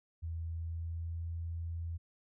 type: tone with pitch glide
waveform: sine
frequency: 82.4 to 83.65 Hz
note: E2 to E2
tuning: 0 to +26 cents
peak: -36 dBFS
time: 0.22-1.98 s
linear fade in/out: 20 ms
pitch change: +26 cents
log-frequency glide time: 0.43-1.26 s
effects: none